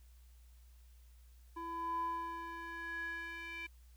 square tone with band-pass filter sweep, 335 Hz, E4, 28 cents sharp, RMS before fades -42 dBFS, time 1.56-3.67 s, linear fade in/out 10 ms, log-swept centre 810 to 2300 Hz, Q 6.2, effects added 60 Hz sine -57 dBFS peak until 3.96 s + white hiss -72 dBFS RMS until 3.96 s

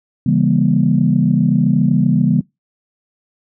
sine chord, C# diminished seventh, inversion none, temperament just, 138.59 / 166.31 / 199.57 / 239.5 Hz, C#3 / E3 / G3 / Bb3, 0 / +16 / +31 / +47 cents, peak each -16 dBFS, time 0.26-2.41 s, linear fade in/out 5 ms, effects noise-tail reverb RT60 0.2 s tail -24 dB re dry + tanh soft clip ceiling 0 dBFS

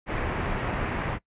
pink low-pass noise, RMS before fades -29 dBFS, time 0.06-1.19 s, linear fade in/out 50 ms, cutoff 2400 Hz, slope 24 dB/octave, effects noise-tail reverb RT60 0.1 s tail -21 dB re dry + resampled to 8000 Hz

